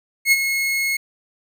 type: tone with ADSR envelope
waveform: 40% pulse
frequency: 2172 Hz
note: C#7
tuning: 36 cents flat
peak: -9 dBFS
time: 0.25-0.97 s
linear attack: 69 ms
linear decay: 35 ms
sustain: -9 dB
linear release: 7 ms
effects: none